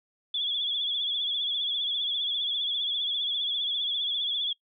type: tone with vibrato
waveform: sine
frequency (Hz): 3400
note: G#7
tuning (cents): +40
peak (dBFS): -26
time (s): 0.34-4.53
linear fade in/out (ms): 5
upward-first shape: triangle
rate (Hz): 15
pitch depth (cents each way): 77
effects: noise-tail reverb RT60 0.1 s tail -23 dB re dry